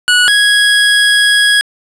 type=tone pair in turn; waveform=25% pulse; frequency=1467 / 1660.5 Hz; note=F#6 / G#6; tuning=-15 / -1 cents; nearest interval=major second; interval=214 cents; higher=second; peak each=-3 dBFS; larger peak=neither; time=0.08-0.28 / 0.28-1.61 s; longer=second; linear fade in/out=0 ms; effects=resampled to 22050 Hz + 7-bit